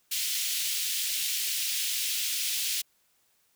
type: high-pass noise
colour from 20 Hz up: pink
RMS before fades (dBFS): -30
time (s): 0.11-2.82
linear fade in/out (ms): 10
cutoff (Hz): 2700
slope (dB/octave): 24
effects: white hiss -69 dBFS RMS until 3.55 s